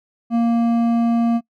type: tone with hard clipping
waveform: sine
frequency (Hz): 233.1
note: A#3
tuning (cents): 0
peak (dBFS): -16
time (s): 0.3-1.41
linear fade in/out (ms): 50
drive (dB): 8
effects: noise-tail reverb RT60 0.1 s tail -23 dB re dry